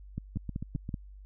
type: two click trains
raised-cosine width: 5 ms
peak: -21 / -23 dBFS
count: 5 / 5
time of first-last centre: 0.18-0.942 / 0.36-0.891 s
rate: 5.25 / 7.53 Hz
effects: added 49 Hz sine -46 dBFS peak until 1.25 s